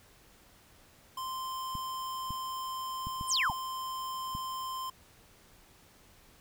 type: tone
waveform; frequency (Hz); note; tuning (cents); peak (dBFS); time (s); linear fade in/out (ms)
square; 1042; C6; -7; -36; 1.17-4.9; 5
type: clicks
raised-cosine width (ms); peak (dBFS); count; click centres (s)
5; -28; 6; 1.753 / 2.306 / 3.07 / 3.211 / 3.499 / 4.351
type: exponential sweep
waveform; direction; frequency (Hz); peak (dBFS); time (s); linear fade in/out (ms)
sine; down; 10820 to 634; -26; 3.27-3.53; 50
effects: pink hiss -60 dBFS RMS until 6.4 s